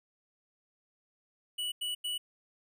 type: tone bursts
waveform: square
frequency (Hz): 2947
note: F#7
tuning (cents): -8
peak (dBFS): -33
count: 3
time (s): 1.58-2.18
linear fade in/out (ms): 10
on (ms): 140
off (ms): 90
effects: none